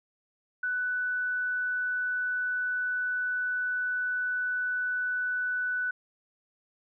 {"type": "tone", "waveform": "sine", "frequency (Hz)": 1490, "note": "F#6", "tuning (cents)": 12, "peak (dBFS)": -27, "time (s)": [0.63, 5.91], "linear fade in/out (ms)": 5, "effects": []}